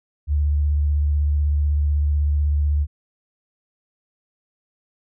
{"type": "tone with vibrato", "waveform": "sine", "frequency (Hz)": 73.42, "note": "D2", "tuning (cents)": 0, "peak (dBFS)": -16, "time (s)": [0.27, 2.87], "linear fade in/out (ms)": 50, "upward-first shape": "triangle", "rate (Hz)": 16, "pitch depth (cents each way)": 34, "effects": []}